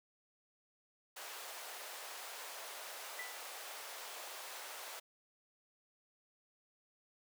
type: high-pass noise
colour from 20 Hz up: pink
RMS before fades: -48 dBFS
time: 1.16-5 s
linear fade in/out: 10 ms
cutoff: 540 Hz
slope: 24 dB/octave
type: tone with exponential decay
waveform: sine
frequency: 1980 Hz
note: B6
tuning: 4 cents sharp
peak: -40 dBFS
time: 3.19-3.51 s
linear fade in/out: 1 ms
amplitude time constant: 69 ms
effects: none